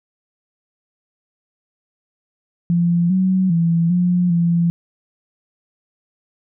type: tone with pitch steps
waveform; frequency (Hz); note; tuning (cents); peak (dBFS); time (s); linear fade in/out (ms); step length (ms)
sine; 172 / 187.2 / 167.5 / 177.9 / 170.2; F3 / F#3 / E3 / F3 / F3; -26 / +20 / +28 / +32 / -44; -13; 2.7-4.7; 0; 400
effects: none